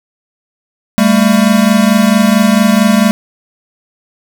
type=tone pair together; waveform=square; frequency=199.83 / 224.3 Hz; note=G3 / A3; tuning=+34 / +34 cents; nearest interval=major second; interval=200 cents; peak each=-10 dBFS; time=0.98-3.11 s; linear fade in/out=0 ms; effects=none